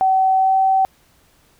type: tone with pitch glide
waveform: sine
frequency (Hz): 761 to 766.7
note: F#5 to G5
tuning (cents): +48 to -39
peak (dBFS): -12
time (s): 0.01-0.85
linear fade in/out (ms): 0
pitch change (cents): +13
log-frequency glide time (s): 0.37-0.56
effects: pink hiss -56 dBFS RMS until 1.59 s